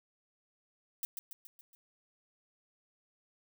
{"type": "noise with echo", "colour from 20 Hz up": "violet", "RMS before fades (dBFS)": -36, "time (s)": [1.03, 1.05], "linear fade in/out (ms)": 0, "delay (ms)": 140, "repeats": 5, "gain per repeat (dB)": -5, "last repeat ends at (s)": 1.75, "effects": []}